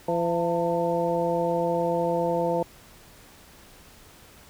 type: harmonic tone with a mistuned harmonic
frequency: 169.8 Hz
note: F3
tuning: 48 cents flat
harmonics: 1 / 2 / 3 / 4 / 5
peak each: -31 / -30 / -25 / -30 / -30 dBFS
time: 0.08-2.63 s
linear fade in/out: 5 ms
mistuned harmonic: 5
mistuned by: +88 cents
effects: pink hiss -51 dBFS RMS until 4.49 s